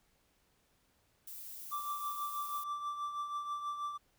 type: noise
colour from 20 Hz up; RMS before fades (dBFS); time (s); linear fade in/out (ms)
violet; -47; 1.27-2.64; 5
type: tone with tremolo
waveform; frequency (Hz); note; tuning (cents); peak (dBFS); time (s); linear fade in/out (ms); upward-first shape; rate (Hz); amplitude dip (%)
triangle; 1171; D6; -5; -32; 1.71-3.98; 20; triangle; 6.2; 60
effects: pink hiss -73 dBFS RMS until 4.18 s